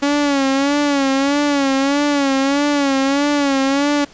sawtooth tone with vibrato, 280 Hz, C#4, 18 cents sharp, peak -10 dBFS, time 0.02-4.05 s, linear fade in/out 10 ms, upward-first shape sine, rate 1.6 Hz, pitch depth 72 cents each way, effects pink hiss -44 dBFS RMS until 4.13 s + resampled to 16000 Hz

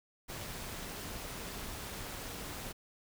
pink noise with amplitude modulation, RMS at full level -41 dBFS, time 0.28-2.73 s, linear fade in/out 20 ms, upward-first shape sine, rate 204 Hz, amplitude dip 40%, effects none

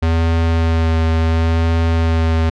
square tone with vibrato, 81.9 Hz, E2, 11 cents flat, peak -13 dBFS, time 0.02-2.5 s, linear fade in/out 10 ms, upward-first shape sine, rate 0.71 Hz, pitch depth 16 cents each way, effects low-pass 4000 Hz 12 dB/octave

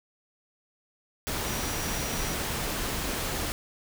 sine tone in noise, 5800 Hz, F#8, 35 cents flat, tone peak -40 dBFS, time 1.46-2.34 s, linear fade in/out 0 ms, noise pink, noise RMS -31 dBFS, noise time 1.27-3.52 s, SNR -12 dB, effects none

